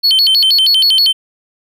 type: tone with vibrato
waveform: triangle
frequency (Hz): 3682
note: A#7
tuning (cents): -22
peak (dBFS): -6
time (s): 0.03-1.13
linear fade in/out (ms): 20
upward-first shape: square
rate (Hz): 6.3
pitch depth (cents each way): 300
effects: none